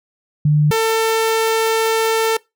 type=tone pair in turn; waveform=sine / sawtooth; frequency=149.6 / 447.4 Hz; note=D3 / A4; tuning=+32 / +29 cents; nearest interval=octave + perfect fifth; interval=1897 cents; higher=second; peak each=-10 dBFS; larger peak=neither; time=0.45-0.71 / 0.71-2.37 s; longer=second; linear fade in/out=5 ms; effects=noise-tail reverb RT60 0.2 s tail -22 dB re dry